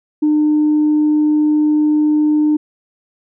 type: tone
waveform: sine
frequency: 302.3 Hz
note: D#4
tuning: 50 cents flat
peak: -9 dBFS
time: 0.22-2.57 s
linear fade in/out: 10 ms
effects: tanh soft clip ceiling -7 dBFS